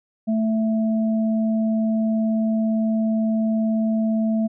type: tone pair together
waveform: sine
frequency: 220.7 / 661.4 Hz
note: A3 / E5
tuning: +5 / +6 cents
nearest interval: octave + perfect fifth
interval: 1901 cents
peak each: -18 / -29 dBFS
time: 0.27-4.48 s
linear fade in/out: 20 ms
effects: none